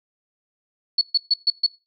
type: tone bursts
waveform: sine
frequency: 4405 Hz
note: C#8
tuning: 12 cents flat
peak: -14 dBFS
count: 5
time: 0.98-1.665 s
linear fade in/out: 5 ms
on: 33 ms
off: 130 ms
effects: noise-tail reverb RT60 0.3 s tail -21 dB re dry